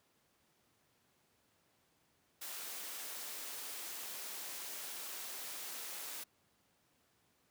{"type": "high-pass noise", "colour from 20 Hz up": "white", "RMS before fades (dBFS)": -45, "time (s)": [2.41, 6.24], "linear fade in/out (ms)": 10, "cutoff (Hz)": 310, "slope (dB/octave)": 12, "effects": ["pink hiss -74 dBFS RMS until 7.5 s", "high-pass 100 Hz 12 dB/octave"]}